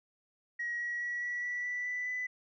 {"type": "tone with pitch steps", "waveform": "sine", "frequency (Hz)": [1902, 1915.2, 1928.6, 1942, 1955.5, 1969.1, 1982.8, 1996.6], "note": ["A#6", "A#6", "B6", "B6", "B6", "B6", "B6", "B6"], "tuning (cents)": [34, 46, -42, -30, -18, -6, 6, 18], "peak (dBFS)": -32, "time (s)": [0.59, 2.27], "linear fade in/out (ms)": 10, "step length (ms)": 210, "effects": ["tanh soft clip ceiling -29 dBFS"]}